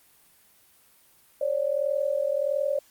sine tone pair together, 545.8 / 587.3 Hz, C#5 / D5, -27 / 0 cents, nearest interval minor second, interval 127 cents, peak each -26 dBFS, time 1.41-2.79 s, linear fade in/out 5 ms, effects white hiss -59 dBFS RMS until 2.9 s + Opus 32 kbps

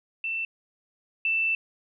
sine tone pair in turn, 2675 / 2661 Hz, E7 / E7, +25 / +16 cents, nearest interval unison, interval 9 cents, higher first, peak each -27 / -22 dBFS, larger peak second, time 0.24-0.45 / 1.25-1.55 s, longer second, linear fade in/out 2 ms, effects none

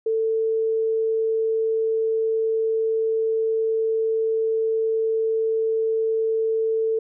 sine tone, 445.2 Hz, A4, 20 cents sharp, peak -19 dBFS, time 0.06-6.99 s, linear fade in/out 5 ms, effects none

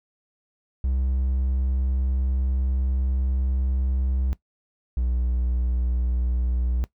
triangle tone pair in turn, 65 / 61.35 Hz, C2 / B1, -11 / -11 cents, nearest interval minor second, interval 100 cents, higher first, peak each -19 dBFS, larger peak neither, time 0.84-4.33 / 4.97-6.84 s, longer first, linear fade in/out 0 ms, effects noise-tail reverb RT60 0.1 s tail -18 dB re dry

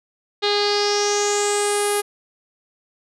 sawtooth tone with low-pass filter sweep, 410.8 Hz, G#4, 19 cents flat, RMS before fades -20 dBFS, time 0.42-2.02 s, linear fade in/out 20 ms, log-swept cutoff 3900 to 11000 Hz, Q 5.8, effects none

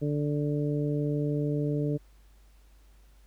harmonic tone, 146.83 Hz, D3, in tune, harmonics 1 / 2 / 3 / 4, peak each -28 / -31 / -33 / -39 dBFS, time 0.01-1.98 s, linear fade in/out 20 ms, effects added 50 Hz sine -54 dBFS peak until 3.26 s + pink hiss -66 dBFS RMS until 3.26 s

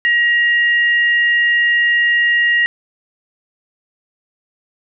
sine tone pair together, 1900 / 2805 Hz, A#6 / F7, +33 / +7 cents, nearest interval perfect fifth, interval 674 cents, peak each -11 / -22 dBFS, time 0.05-2.66 s, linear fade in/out 0 ms, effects none

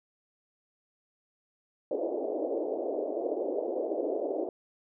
white band-pass noise, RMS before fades -32 dBFS, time 1.91-4.49 s, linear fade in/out 2 ms, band 300 to 640 Hz, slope 48 dB/octave, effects none

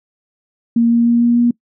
sine tone with pitch steps, 233.1 / 234.6 / 236.1 / 237.6 / 239.1 Hz, A#3 / A#3 / A#3 / A#3 / A#3, 0 / +11 / +22 / +33 / +44 cents, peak -9 dBFS, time 0.76-1.51 s, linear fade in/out 5 ms, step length 150 ms, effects noise-tail reverb RT60 0.1 s tail -23 dB re dry

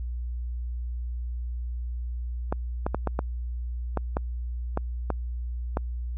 clicks, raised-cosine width 1 ms, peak -12 dBFS, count 10, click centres 2.525 / 2.865 / 2.946 / 3.073 / 3.191 / 3.973 / 4.169 / 4.774 / 5.103 / 5.771 s, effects added 60 Hz sine -29 dBFS peak until 6.17 s

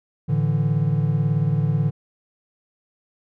triangle chord, A suspended fourth, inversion none, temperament just, 110 / 146.67 / 165 Hz, A2 / D3 / E3, 0 / -2 / +2 cents, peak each -22 / -18 / -22 dBFS, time 0.28-1.91 s, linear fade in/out 20 ms, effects none

